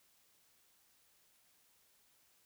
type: silence
effects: white hiss -71 dBFS RMS until 2.45 s